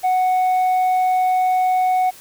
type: tone with tanh clipping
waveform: sine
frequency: 740 Hz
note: F#5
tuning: in tune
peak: -15 dBFS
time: 0.03-2.11 s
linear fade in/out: 20 ms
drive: 3 dB
effects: white hiss -43 dBFS RMS until 2.2 s